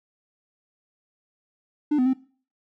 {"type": "tone with pitch steps", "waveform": "triangle", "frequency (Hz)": [297.5, 253, 261.5], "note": ["D4", "B3", "C4"], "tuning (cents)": [22, 42, -1], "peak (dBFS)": -15, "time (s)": [1.91, 2.135], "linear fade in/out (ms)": 10, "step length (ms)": 75, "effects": ["noise-tail reverb RT60 0.4 s tail -20 dB re dry", "tanh soft clip ceiling -12 dBFS"]}